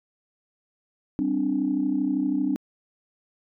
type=chord; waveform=sine; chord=G suspended fourth; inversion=none; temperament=just; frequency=196 / 261.3 / 294 Hz; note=G3 / C4 / D4; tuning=0 / -2 / +2 cents; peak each=-30 / -25 / -24 dBFS; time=1.19-2.56 s; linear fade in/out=0 ms; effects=tanh soft clip ceiling -13 dBFS